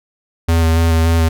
square tone with vibrato, 82.2 Hz, E2, 4 cents flat, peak -11 dBFS, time 0.48-1.29 s, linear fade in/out 10 ms, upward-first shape square, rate 3.5 Hz, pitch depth 16 cents each way, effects none

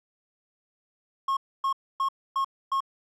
triangle tone bursts, 1084 Hz, C#6, 39 cents flat, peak -21 dBFS, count 5, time 1.28-2.805 s, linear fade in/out 5 ms, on 89 ms, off 270 ms, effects none

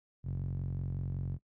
sawtooth tone with band-pass filter, 45.38 Hz, F#1, 33 cents flat, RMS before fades -36 dBFS, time 0.23-1.39 s, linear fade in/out 50 ms, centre 120 Hz, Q 3.9, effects noise-tail reverb RT60 0.1 s tail -21 dB re dry

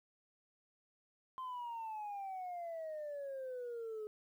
sine exponential sweep, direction down, 1046.5 to 421.9 Hz, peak -39 dBFS, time 1.38-4.07 s, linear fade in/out 0 ms, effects tanh soft clip ceiling -39 dBFS + 12-bit

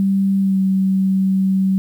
sine tone with pitch glide, 194.9 to 191.11 Hz, G3 to G3, -10 to -44 cents, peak -13 dBFS, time 0-1.78 s, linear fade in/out 0 ms, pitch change -34 cents, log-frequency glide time 0.4-0.59 s, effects 8-bit

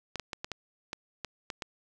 clicks, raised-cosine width 0.2 ms, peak -18 dBFS, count 9, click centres 0.157 / 0.197 / 0.332 / 0.445 / 0.517 / 0.931 / 1.247 / 1.502 / 1.622 s, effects none

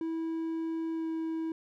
triangle tone with pitch glide, 326 to 323.6 Hz, E4 to E4, -19 to -32 cents, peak -29 dBFS, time 0.01-1.52 s, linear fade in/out 2 ms, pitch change -13 cents, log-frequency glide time 0.93-1.07 s, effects none

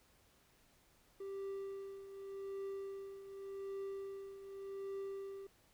triangle tone with tremolo, 392 Hz, G4, in tune, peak -38 dBFS, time 1.2-5.47 s, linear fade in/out 5 ms, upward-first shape triangle, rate 0.86 Hz, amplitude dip 70%, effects pink hiss -70 dBFS RMS until 5.73 s

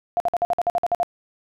sine tone bursts, 698.5 Hz, F5, in tune, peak -17 dBFS, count 11, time 0.17-1.031 s, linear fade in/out 0 ms, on 31 ms, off 52 ms, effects none

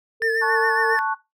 sine tone with tremolo, 452.8 Hz, A4, 50 cents sharp, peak -19 dBFS, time 0.2-0.98 s, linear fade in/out 50 ms, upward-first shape triangle, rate 3.1 Hz, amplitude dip 50%
triangle tone with vibrato, 1760 Hz, A6, in tune, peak -19 dBFS, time 0.22-0.99 s, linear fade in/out 0 ms, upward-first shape sine, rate 7.3 Hz, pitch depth 50 cents each way
sine chord, F# minor, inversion first, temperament equal, 880 / 1108.7 / 1480 Hz, A5 / C#6 / F#6, 0 / 0 / 0 cents, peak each -24 / -25 / -26 dBFS, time 0.41-1.15 s, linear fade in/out 20 ms
effects noise-tail reverb RT60 0.2 s tail -17 dB re dry

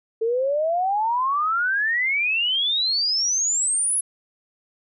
sine exponential sweep, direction up, 440 to 10710 Hz, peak -19 dBFS, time 0.21-4.01 s, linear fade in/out 10 ms, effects none

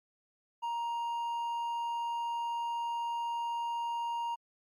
triangle tone with hard clipping, 938 Hz, A#5, 11 cents sharp, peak -33 dBFS, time 0.62-4.36 s, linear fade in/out 20 ms, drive 7 dB, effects MP3 64 kbps

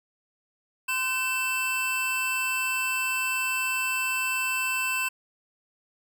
square tone cluster, 1032 / 1528 / 2655 Hz, C6 / G6 / E7, -24 / -45 / +12 cents, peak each -34 / -35 / -27 dBFS, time 0.88-5.09 s, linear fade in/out 10 ms, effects none

